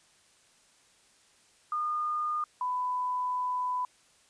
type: tone pair in turn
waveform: sine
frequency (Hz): 1219 / 998.3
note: D#6 / B5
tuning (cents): -36 / +18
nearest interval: minor third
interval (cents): 346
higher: first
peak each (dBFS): -28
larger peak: neither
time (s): 1.72-2.44 / 2.61-3.85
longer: second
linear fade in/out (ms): 2
effects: white hiss -63 dBFS RMS until 4.29 s + resampled to 22050 Hz